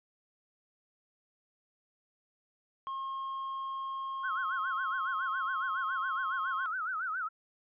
triangle tone, 1075 Hz, C6, 47 cents sharp, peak -33 dBFS, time 2.87-6.66 s, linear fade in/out 0 ms
sine tone with vibrato, 1390 Hz, F6, 9 cents flat, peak -32 dBFS, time 4.23-7.29 s, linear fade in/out 20 ms, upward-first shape sine, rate 7.2 Hz, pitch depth 180 cents each way
effects resampled to 8000 Hz

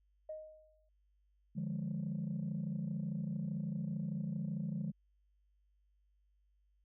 sine tone with exponential decay, 622.3 Hz, D#5, in tune, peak -39 dBFS, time 0.29-0.89 s, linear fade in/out 5 ms, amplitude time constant 130 ms
sine chord, D diminished, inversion none, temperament equal with one note detuned, 149.74 / 174.61 / 207.7 Hz, D3 / F3 / Ab3, +34 / 0 / 0 cents, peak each -39 dBFS, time 1.55-4.92 s, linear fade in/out 20 ms
effects tanh soft clip ceiling -31 dBFS + added 50 Hz sine -70 dBFS peak until 6.84 s

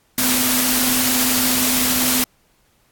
sine tone in noise, 252.9 Hz, B3, 41 cents sharp, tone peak -23 dBFS, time 0.18-2.24 s, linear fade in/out 2 ms, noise white, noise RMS -18 dBFS, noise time 0.18-2.24 s, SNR -8 dB, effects pink hiss -60 dBFS RMS until 2.91 s + AAC 64 kbps

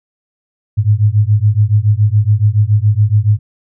sine beating tone pair, 101.9 / 109 Hz, G#2 / A2, -32 / -16 cents, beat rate 7.1 Hz, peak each -11 dBFS, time 0.77-3.39 s, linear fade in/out 20 ms, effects none

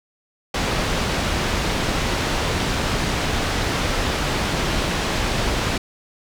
pink low-pass noise, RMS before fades -22 dBFS, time 0.54-5.78 s, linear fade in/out 5 ms, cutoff 5300 Hz, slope 12 dB/octave, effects none

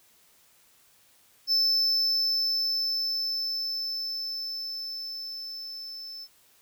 triangle tone with level ramp, 5274 Hz, E8, in tune, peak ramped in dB -19 to -37 dBFS, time 1.47-6.28 s, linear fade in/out 50 ms, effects white hiss -61 dBFS RMS until 6.61 s

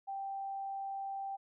sine tone, 784 Hz, G5, in tune, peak -37 dBFS, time 0.07-1.37 s, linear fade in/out 20 ms, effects none

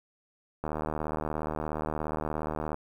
click train, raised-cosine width 1 ms, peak -18 dBFS, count 163, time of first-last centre 0.64-2.744 s, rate 77 Hz, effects 9-bit

